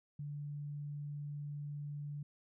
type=tone; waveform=sine; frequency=145.8 Hz; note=D3; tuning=12 cents flat; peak=-40 dBFS; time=0.19-2.23 s; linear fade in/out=5 ms; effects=none